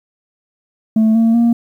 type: tone with pitch steps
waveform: sine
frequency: 220 / 227.1 / 234.4 Hz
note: A3 / A#3 / A#3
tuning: 0 / -45 / +10 cents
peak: -6 dBFS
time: 0.96-1.53 s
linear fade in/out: 5 ms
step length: 190 ms
effects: tanh soft clip ceiling -8 dBFS + 8-bit